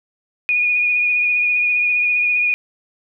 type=tone with vibrato; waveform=sine; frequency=2454 Hz; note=D#7; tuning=25 cents flat; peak=-14 dBFS; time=0.49-2.54 s; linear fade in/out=0 ms; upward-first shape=sine; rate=15 Hz; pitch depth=19 cents each way; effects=none